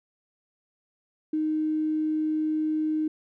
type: tone with tanh clipping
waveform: triangle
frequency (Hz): 310.2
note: D#4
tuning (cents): -5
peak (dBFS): -23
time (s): 1.33-3.08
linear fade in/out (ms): 5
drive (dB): 3
effects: none